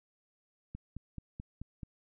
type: click train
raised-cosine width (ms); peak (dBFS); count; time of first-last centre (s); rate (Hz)
5; -29; 6; 0.75-1.832; 4.62
effects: none